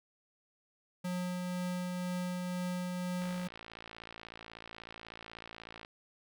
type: tone with tremolo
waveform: square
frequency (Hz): 180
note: F#3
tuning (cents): -47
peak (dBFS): -34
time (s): 1.04-3.48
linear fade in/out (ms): 10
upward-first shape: triangle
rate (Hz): 2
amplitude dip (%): 25
type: click train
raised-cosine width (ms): 0.3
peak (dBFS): -30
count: 149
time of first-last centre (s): 3.22-5.849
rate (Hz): 56.3
effects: none